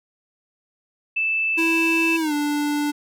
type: tone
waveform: sine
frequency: 2637 Hz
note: E7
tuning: in tune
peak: -19 dBFS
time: 1.16-2.17 s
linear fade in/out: 10 ms
type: tone with pitch glide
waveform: square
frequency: 329.6 to 293.6 Hz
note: E4 to D4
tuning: 0 to 0 cents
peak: -21 dBFS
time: 1.57-2.92 s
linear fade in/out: 20 ms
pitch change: -200 cents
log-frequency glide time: 2.18-2.33 s
effects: none